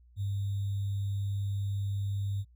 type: tone with sample-and-hold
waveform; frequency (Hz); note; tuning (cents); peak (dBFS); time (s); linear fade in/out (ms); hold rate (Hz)
sine; 99.7; G2; +30; -29; 0.16-2.45; 50; 3675
effects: added 60 Hz sine -56 dBFS peak until 2.55 s